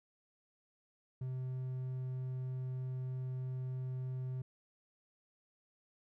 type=tone; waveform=triangle; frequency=128.8 Hz; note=C3; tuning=27 cents flat; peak=-35 dBFS; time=1.21-4.42 s; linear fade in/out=5 ms; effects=none